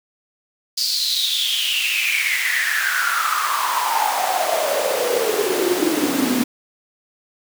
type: noise with high-pass filter sweep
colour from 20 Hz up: pink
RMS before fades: -20 dBFS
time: 0.77-6.44 s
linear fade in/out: 10 ms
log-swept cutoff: 4800 to 240 Hz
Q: 8.6
effects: none